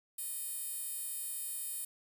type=tone with high-pass filter; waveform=10% pulse; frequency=616 Hz; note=D#5; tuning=17 cents flat; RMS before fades=-40 dBFS; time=0.18-1.85 s; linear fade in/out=5 ms; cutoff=11000 Hz; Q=1.8; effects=none